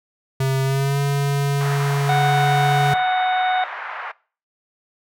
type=tone with pitch glide; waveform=square; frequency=133.8 to 140.94 Hz; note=C3 to C#3; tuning=+39 to +29 cents; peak=-18 dBFS; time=0.4-2.94 s; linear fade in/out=5 ms; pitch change=+90 cents; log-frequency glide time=0.63-0.99 s
type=band-pass noise; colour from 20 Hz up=white; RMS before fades=-31 dBFS; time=1.6-4.12 s; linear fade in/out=10 ms; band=720 to 1800 Hz; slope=24 dB/octave
type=harmonic tone; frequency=740 Hz; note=F#5; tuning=in tune; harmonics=1 / 2 / 3 / 4 / 5; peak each=-17 / -27 / -32 / -41 / -32 dBFS; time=2.09-3.64 s; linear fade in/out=2 ms
effects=noise-tail reverb RT60 0.4 s tail -22 dB re dry